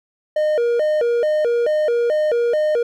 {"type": "tone with vibrato", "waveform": "triangle", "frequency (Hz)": 538, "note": "C5", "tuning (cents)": 48, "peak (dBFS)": -13, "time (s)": [0.36, 2.83], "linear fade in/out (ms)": 5, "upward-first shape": "square", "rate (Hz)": 2.3, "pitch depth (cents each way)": 220, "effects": []}